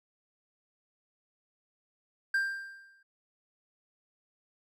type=tone with exponential decay; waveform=triangle; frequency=1586 Hz; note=G6; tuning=20 cents sharp; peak=-22 dBFS; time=2.34-3.03 s; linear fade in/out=5 ms; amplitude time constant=150 ms; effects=none